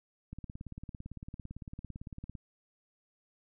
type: click train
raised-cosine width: 5 ms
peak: -30 dBFS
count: 37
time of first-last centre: 0.33-2.352 s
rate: 17.8 Hz
effects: none